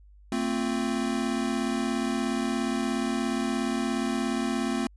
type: chord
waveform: square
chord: F major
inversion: first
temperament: equal with one note detuned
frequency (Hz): 224.6 / 261.6 / 349.2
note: A3 / C4 / F4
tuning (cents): +36 / 0 / 0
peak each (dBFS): -30 / -30 / -34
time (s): 0.32-4.87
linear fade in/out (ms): 2
effects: added 50 Hz sine -50 dBFS peak until 4.96 s + resampled to 24000 Hz